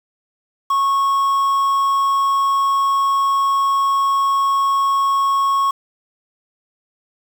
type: tone with quantisation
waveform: triangle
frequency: 1100 Hz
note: C#6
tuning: 14 cents flat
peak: -12 dBFS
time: 0.7-5.71 s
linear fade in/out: 5 ms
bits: 6
effects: none